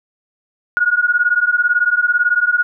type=beating tone pair; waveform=sine; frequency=1438 / 1456 Hz; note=F#6 / F#6; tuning=-50 / -28 cents; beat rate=18 Hz; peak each=-15 / -15 dBFS; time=0.77-2.63 s; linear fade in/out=0 ms; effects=none